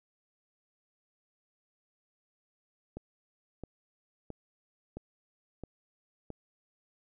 click train, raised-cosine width 2 ms, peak -27 dBFS, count 6, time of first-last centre 2.97-6.303 s, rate 1.5 Hz, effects none

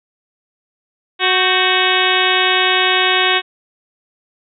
harmonic tone with a mistuned harmonic, 370 Hz, F#4, in tune, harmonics 1 / 2 / 3 / 4 / 5 / 6 / 7 / 8 / 9 / 10, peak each -21 / -21 / -21 / -21 / -21 / -21 / -21 / -21 / -21 / -21 dBFS, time 1.19-3.42 s, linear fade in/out 50 ms, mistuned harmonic 4, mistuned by +79 cents, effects none

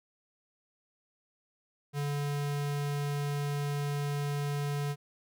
square tone, 144.1 Hz, D3, 33 cents flat, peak -31 dBFS, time 1.93-4.96 s, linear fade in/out 50 ms, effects none

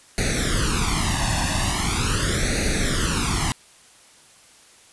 pink noise with flanger, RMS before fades -22 dBFS, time 0.18-3.52 s, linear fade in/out 0 ms, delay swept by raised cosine 0.47 to 1.13 ms, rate 0.41 Hz, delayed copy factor +0.9, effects white hiss -51 dBFS RMS until 4.92 s + resampled to 24000 Hz

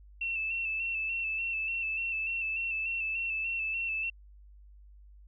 sine tone with vibrato, 2670 Hz, E7, 22 cents sharp, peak -30 dBFS, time 0.21-4.1 s, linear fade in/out 5 ms, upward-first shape square, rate 3.4 Hz, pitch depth 29 cents each way, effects added 50 Hz sine -51 dBFS peak until 5.27 s

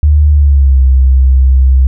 sine tone with pitch glide, 74.3 to 65.43 Hz, D2 to C2, +21 to +1 cents, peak -3 dBFS, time 0.03-1.87 s, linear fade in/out 0 ms, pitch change -220 cents, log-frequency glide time 0.3-0.81 s, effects none

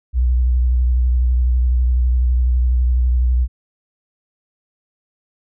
sine tone with vibrato, 61.74 Hz, B1, in tune, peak -12 dBFS, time 0.13-3.48 s, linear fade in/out 50 ms, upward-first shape triangle, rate 12 Hz, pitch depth 55 cents each way, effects none

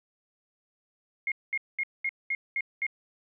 sine tone bursts, 2144 Hz, C7, 42 cents sharp, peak -26 dBFS, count 7, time 1.27-2.866 s, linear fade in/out 2 ms, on 48 ms, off 210 ms, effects none

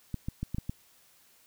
clicks, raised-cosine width 5 ms, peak -20 dBFS, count 6, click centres 0.143 / 0.285 / 0.43 / 0.546 / 0.584 / 0.695 s, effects white hiss -62 dBFS RMS until 1.46 s

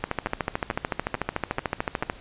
two click trains, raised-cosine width 0.5 ms, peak -9 / -16 dBFS, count 29 / 5, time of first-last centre 0.04-2.099 / 0.27-2.032 s, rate 13.6 / 2.27 Hz, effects pink hiss -47 dBFS RMS until 2.2 s + resampled to 8000 Hz

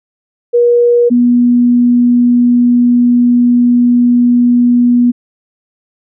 sine tone pair in turn, 478.8 / 242.7 Hz, A#4 / B3, +46 / -30 cents, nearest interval octave, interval 1176 cents, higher first, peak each -5 dBFS, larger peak neither, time 0.53-1.1 / 1.1-5.12 s, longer second, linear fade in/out 20 ms, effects none

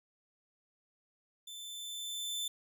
sawtooth tone with level ramp, 3534 Hz, A7, 7 cents sharp, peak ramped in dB -42 to -31 dBFS, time 1.47-2.48 s, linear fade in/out 5 ms, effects none

